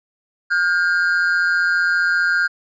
triangle tone pair together, 1421 / 1596.1 Hz, F6 / G6, +30 / +31 cents, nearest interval major second, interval 201 cents, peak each -16 dBFS, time 0.5-2.48 s, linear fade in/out 20 ms, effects resampled to 16000 Hz

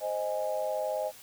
sine chord, Ab major, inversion first, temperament equal with one note detuned, 523.3 / 622.3 / 827.7 Hz, C5 / Eb5 / Ab5, 0 / 0 / -6 cents, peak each -34 / -31 / -36 dBFS, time 0-1.12 s, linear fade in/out 50 ms, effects white hiss -51 dBFS RMS until 1.22 s

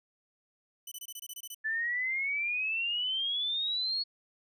10% pulse tone bursts, 2991 Hz, F#7, 18 cents sharp, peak -32 dBFS, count 10, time 0.87-1.547 s, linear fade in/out 5 ms, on 47 ms, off 23 ms
sine exponential sweep, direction up, 1738 to 4384 Hz, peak -29 dBFS, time 1.64-4.04 s, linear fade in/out 20 ms
effects none

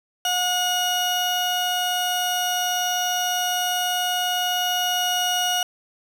30% pulse tone pair together, 724.2 / 2897 Hz, F#5 / F#7, -37 / -37 cents, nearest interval 2 octaves, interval 2400 cents, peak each -21 dBFS, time 0.25-5.63 s, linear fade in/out 2 ms, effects none

